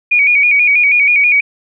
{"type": "tone with vibrato", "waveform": "sine", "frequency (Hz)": 2349, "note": "D7", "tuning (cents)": 0, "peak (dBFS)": -7, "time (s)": [0.11, 1.41], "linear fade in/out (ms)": 10, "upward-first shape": "square", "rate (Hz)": 6.2, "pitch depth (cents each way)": 65, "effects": []}